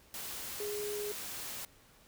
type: tone in noise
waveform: sine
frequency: 415.3 Hz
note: G#4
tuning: in tune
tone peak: -36 dBFS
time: 0.6-1.12 s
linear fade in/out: 2 ms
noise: white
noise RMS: -42 dBFS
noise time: 0.14-1.65 s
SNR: +3 dB
effects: pink hiss -62 dBFS RMS until 2.07 s